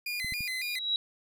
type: tone with vibrato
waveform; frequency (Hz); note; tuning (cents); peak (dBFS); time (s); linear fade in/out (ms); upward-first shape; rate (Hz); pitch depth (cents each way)
30% pulse; 2225; C#7; +6; -29; 0.06-0.79; 5; square; 3.6; 150
type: clicks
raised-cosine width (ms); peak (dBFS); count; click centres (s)
5; -30; 3; 0.246 / 0.323 / 0.407
type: tone with exponential growth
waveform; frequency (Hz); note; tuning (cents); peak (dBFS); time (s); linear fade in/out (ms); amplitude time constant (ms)
sine; 3877; B7; -33; -23; 0.4-0.96; 1; 120
effects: none